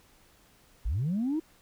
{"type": "linear sweep", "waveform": "sine", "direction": "up", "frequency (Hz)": [40.89, 329.6], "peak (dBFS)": -25, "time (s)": [0.85, 1.4], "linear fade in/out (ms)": 10, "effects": ["tanh soft clip ceiling -23 dBFS", "pink hiss -61 dBFS RMS until 1.61 s"]}